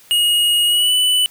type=tone with pitch glide; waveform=square; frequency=2878 to 2983 Hz; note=F#7 to F#7; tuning=-49 to +13 cents; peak=-13 dBFS; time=0.11-1.26 s; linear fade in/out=0 ms; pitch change=+62 cents; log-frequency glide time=0.66-0.93 s; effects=white hiss -47 dBFS RMS until 1.3 s